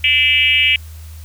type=tone with frequency modulation; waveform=sine; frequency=2600 Hz; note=E7; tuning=24 cents flat; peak=-10 dBFS; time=0.04-0.76 s; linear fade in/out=2 ms; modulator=276 Hz; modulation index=1.6; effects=added 79 Hz sine -31 dBFS peak until 1.24 s + white hiss -45 dBFS RMS until 1.24 s